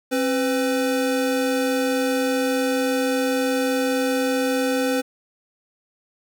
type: tone pair together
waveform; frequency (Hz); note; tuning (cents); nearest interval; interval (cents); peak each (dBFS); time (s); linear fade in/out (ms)
square; 267.5 / 503; C4 / B4; +38 / +32; major seventh; 1094; -23; 0.11-5.02; 20
effects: 9-bit